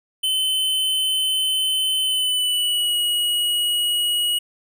square tone with pitch glide, 3052 to 2906 Hz, G7 to F#7, -47 to -32 cents, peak -19 dBFS, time 0.23-4.39 s, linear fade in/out 10 ms, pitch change -85 cents, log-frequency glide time 2.03-2.96 s, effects none

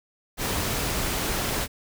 pink noise, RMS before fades -27 dBFS, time 0.37-1.68 s, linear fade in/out 50 ms, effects none

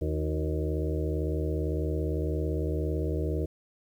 harmonic tone with a mistuned harmonic, 77.78 Hz, D#2, in tune, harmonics 1 / 2 / 4 / 5 / 6 / 7 / 8, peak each -29 / -35 / -35 / -36 / -36 / -42 / -42 dBFS, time 0.01-3.46 s, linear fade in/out 10 ms, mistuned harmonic 5, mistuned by -72 cents, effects 10-bit

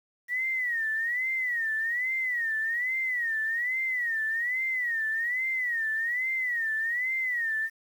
sine tone with vibrato, 1916 Hz, A#6, 47 cents sharp, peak -26 dBFS, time 0.28-7.7 s, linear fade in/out 50 ms, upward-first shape sine, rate 1.2 Hz, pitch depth 150 cents each way, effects 9-bit

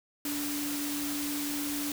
sine tone in noise, 290 Hz, D4, 22 cents flat, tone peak -33 dBFS, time 0.25-1.92 s, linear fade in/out 2 ms, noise white, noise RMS -36 dBFS, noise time 0.25-1.92 s, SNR 0 dB, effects none

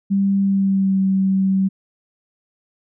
sine tone with pitch glide, 196.9 to 191.85 Hz, G3 to G3, +8 to -37 cents, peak -14 dBFS, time 0.1-1.69 s, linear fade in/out 20 ms, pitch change -45 cents, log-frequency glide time 0.4-1 s, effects none

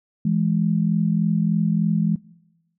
sine tone pair together, 166.68 / 210 Hz, E3 / G#3, +19 / +19 cents, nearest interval major third, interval 400 cents, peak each -20 / -20 dBFS, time 0.25-2.16 s, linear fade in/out 5 ms, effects noise-tail reverb RT60 1.0 s tail -22 dB re dry

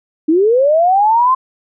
sine linear sweep, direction up, 298.6 to 1058 Hz, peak -8 dBFS, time 0.28-1.35 s, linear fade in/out 10 ms, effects none

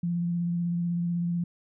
sine tone with vibrato, 172.5 Hz, F3, 21 cents flat, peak -25 dBFS, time 0.03-1.44 s, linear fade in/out 5 ms, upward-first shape square, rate 16 Hz, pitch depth 14 cents each way, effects none

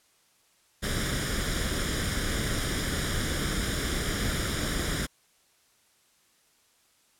pink noise with comb filter, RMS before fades -29 dBFS, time 0.82-5.07 s, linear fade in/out 20 ms, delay 0.57 ms, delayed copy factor +0.65, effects white hiss -65 dBFS RMS until 7.19 s + low-pass 11000 Hz 12 dB/octave

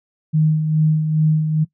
sine tone with tremolo, 155.56 Hz, D#3, in tune, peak -11 dBFS, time 0.33-1.65 s, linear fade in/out 20 ms, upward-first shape sine, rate 2.4 Hz, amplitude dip 50%, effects noise-tail reverb RT60 0.1 s tail -20 dB re dry

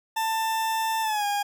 40% pulse tone with pitch glide, 890 to 816.1 Hz, A5 to G#5, +20 to -31 cents, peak -23 dBFS, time 0.16-1.43 s, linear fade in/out 10 ms, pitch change -151 cents, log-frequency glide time 1.02-1.25 s, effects none

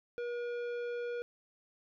triangle tone with tanh clipping, 479.8 Hz, A#4, 50 cents sharp, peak -37 dBFS, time 0.18-1.22 s, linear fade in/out 0 ms, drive 16 dB, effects none

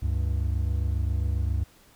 triangle tone pair together, 69.57 / 97 Hz, C#2 / G2, +7 / -18 cents, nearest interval tritone, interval 575 cents, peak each -23 / -26 dBFS, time 0.02-1.64 s, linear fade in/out 10 ms, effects pink hiss -57 dBFS RMS until 1.95 s

